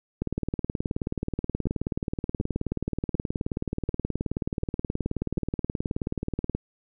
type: two click trains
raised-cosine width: 3 ms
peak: -14 / -16 dBFS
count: 120 / 6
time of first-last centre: 0.22-6.55 / 1.67-5.374 s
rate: 18.8 / 1.35 Hz
effects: none